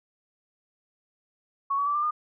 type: tone with pitch steps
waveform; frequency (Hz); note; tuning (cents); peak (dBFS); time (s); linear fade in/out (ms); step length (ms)
sine; 1108.7 / 1134.6 / 1161.1 / 1188.3 / 1216; C#6 / C#6 / D6 / D6 / D#6; 0 / +40 / -20 / +20 / -40; -23; 1.7-2.11; 10; 82
effects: none